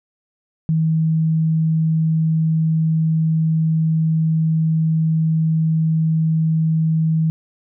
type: tone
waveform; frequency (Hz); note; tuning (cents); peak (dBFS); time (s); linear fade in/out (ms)
sine; 160; D#3; +49; -14; 0.69-7.3; 0
effects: none